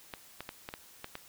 clicks, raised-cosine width 0.3 ms, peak -23 dBFS, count 7, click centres 0.138 / 0.406 / 0.491 / 0.689 / 0.739 / 1.044 / 1.154 s, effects white hiss -56 dBFS RMS until 1.28 s

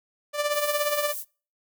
sawtooth tone with tremolo, 589 Hz, D5, 5 cents sharp, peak -17 dBFS, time 0.33-1.14 s, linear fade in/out 50 ms, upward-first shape triangle, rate 17 Hz, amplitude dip 70%
white high-pass noise, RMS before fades -34 dBFS, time 0.5-1.25 s, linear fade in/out 50 ms, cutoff 9900 Hz, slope 12 dB/octave
effects noise-tail reverb RT60 0.4 s tail -26 dB re dry

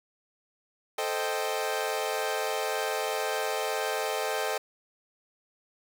sawtooth chord, A half-diminished seventh, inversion none, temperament equal, 440 / 523.3 / 622.3 / 784 Hz, A4 / C5 / Eb5 / G5, 0 / 0 / 0 / 0 cents, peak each -29 / -31 / -30 / -30 dBFS, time 0.98-4.58 s, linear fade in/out 5 ms, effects none

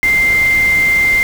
sine tone in noise, 2093 Hz, C7, in tune, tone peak -9 dBFS, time 0.03-1.23 s, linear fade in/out 0 ms, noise pink, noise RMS -25 dBFS, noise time 0.03-1.23 s, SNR +13 dB, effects none

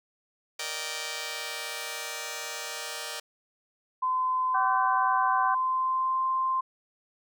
5% pulse chord, Eb major seventh, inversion second, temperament just, 466.7 / 583.4 / 622.3 / 777.8 Hz, Bb4 / D5 / Eb5 / G5, +2 / -12 / 0 / -14 cents, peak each -28 dBFS, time 0.59-3.2 s, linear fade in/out 5 ms
sine tone with pitch glide, 1025 to 1045.9 Hz, C6 to C6, -36 to -1 cents, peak -24 dBFS, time 4.02-6.61 s, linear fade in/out 10 ms, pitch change +35 cents, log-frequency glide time 5.17-6.23 s
harmonic tone, 382.6 Hz, G4, 42 cents flat, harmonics 2 / 3 / 4, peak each -28 / -30 / -31 dBFS, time 4.54-5.55 s, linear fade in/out 10 ms
effects none

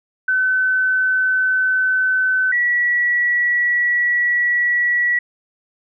sine tone pair in turn, 1518 / 1936.5 Hz, F#6 / B6, +44 / -35 cents, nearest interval major third, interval 421 cents, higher second, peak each -14 dBFS, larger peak neither, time 0.28-2.52 / 2.52-5.19 s, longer second, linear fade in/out 5 ms, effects none

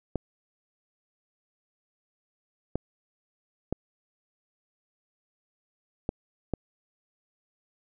clicks, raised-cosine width 2 ms, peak -14 dBFS, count 5, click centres 0.157 / 2.756 / 3.726 / 6.091 / 6.537 s, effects none

